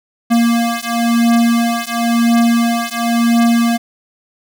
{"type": "beating tone pair", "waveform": "square", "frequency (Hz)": [233.1, 234.06], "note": ["A#3", "A#3"], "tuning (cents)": [0, 7], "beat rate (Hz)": 0.96, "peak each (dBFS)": -15, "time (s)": [0.3, 3.78], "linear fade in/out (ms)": 20, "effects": []}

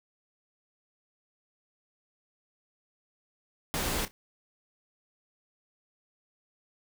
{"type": "noise with echo", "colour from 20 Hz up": "pink", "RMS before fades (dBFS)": -31, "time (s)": [3.74, 4.05], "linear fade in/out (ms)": 0, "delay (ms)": 30, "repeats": 2, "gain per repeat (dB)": -14, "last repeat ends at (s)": 4.11, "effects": []}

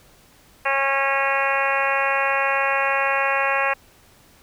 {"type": "harmonic tone", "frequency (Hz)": 273.7, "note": "C#4", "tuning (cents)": -22, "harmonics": [2, 3, 4, 5, 6, 7, 8, 9, 10], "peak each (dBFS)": [-26, -26, -25, -30, -26, -27, -30, -27, -30], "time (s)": [0.65, 3.74], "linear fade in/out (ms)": 10, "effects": ["pink hiss -53 dBFS RMS until 4.42 s"]}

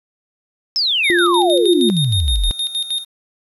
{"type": "exponential sweep", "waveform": "sine", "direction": "down", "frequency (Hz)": [5380, 35.59], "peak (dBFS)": -14, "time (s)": [0.76, 2.51], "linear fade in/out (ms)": 0}
{"type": "tone with tremolo", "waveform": "square", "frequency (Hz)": 3684, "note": "A#7", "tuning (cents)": -21, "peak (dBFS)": -18, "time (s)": [1.03, 3.05], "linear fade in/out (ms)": 20, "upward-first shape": "square", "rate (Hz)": 6.4, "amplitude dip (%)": 70}
{"type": "tone with pitch glide", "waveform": "sine", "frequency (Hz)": [349.2, 351.8], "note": ["F4", "F4"], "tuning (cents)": [0, 13], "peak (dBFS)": -14, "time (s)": [1.1, 1.9], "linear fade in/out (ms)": 0, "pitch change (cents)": 13, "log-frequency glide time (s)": [1.27, 1.42]}
{"effects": ["resampled to 32000 Hz", "8-bit"]}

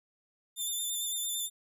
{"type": "tone with vibrato", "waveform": "10% pulse", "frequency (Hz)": 3561, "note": "A7", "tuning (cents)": 20, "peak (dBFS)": -25, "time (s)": [0.56, 1.5], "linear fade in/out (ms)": 50, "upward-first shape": "square", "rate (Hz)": 8.9, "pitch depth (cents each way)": 20, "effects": []}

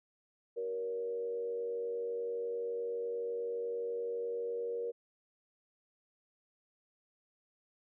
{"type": "tone with frequency modulation", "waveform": "sine", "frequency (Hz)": 471, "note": "A#4", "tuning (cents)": 18, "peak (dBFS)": -34, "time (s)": [0.56, 4.92], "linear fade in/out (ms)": 20, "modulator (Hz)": 91.7, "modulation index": 0.52, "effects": []}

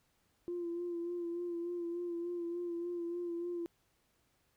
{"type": "tone with vibrato", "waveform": "sine", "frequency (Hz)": 345.3, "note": "F4", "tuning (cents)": -20, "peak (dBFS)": -35, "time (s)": [0.48, 3.66], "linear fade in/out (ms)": 0, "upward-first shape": "sine", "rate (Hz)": 3.4, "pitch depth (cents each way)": 32, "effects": ["tanh soft clip ceiling -31 dBFS", "pink hiss -75 dBFS RMS until 4.56 s"]}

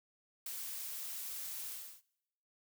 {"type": "noise with ADSR envelope", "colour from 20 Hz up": "blue", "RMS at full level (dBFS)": -38, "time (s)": [0.46, 2.02], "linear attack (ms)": 6, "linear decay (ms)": 4, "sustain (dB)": -5, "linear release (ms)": 330, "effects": ["noise-tail reverb RT60 0.9 s tail -24 dB re dry"]}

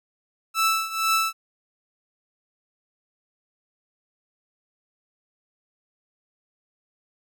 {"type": "tone with tremolo", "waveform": "sawtooth", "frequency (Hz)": 1318.5, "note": "E6", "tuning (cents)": 0, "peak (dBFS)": -14, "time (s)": [0.54, 1.33], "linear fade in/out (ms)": 50, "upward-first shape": "triangle", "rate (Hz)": 2.1, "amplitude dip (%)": 85, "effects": []}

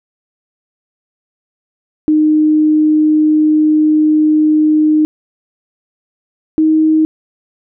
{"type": "tone pair in turn", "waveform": "sine", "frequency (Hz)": [307.3, 313.8], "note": ["D#4", "D#4"], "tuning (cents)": [-21, 15], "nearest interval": "unison", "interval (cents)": 36, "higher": "second", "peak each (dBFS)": -7, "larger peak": "neither", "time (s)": [[2.08, 5.05], [6.58, 7.05]], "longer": "first", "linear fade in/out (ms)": 0, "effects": []}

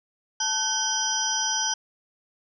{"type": "tone cluster", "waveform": "sine", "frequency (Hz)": [879, 1523, 3160, 5010, 5830], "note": ["A5", "F#6", "G7", "D#8", "F#8"], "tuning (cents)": [-2, 50, 13, 11, -26], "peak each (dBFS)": [-31, -32, -31, -31, -26], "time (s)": [0.4, 1.74], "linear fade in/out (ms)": 5, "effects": []}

